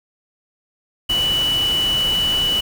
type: tone in noise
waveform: sine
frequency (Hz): 2960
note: F#7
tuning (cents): 0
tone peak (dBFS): -16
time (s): 1.09-2.61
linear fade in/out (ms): 10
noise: pink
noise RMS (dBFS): -28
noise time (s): 1.09-2.61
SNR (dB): +9
effects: none